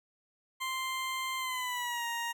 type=tone with pitch glide; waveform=20% pulse; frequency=1046.5 to 937.7 Hz; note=C6 to A#5; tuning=0 to +10 cents; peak=-28 dBFS; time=0.6-2.33 s; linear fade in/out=20 ms; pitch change=-190 cents; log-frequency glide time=1.38-2.06 s; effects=none